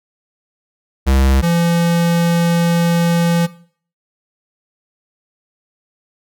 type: tone pair in turn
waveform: square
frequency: 66.8 / 170.13 Hz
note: C2 / F3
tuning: +36 / -45 cents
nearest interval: octave + major third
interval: 1619 cents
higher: second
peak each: -11 / -13 dBFS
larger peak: first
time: 1.06-1.42 / 1.42-3.47 s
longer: second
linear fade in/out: 20 ms
effects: noise-tail reverb RT60 0.5 s tail -18 dB re dry